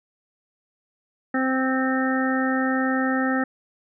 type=harmonic tone; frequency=261.6 Hz; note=C4; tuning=in tune; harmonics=1 / 2 / 3 / 5 / 6 / 7; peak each=-22 / -29 / -30 / -30 / -33 / -28 dBFS; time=1.34-3.44 s; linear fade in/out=5 ms; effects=none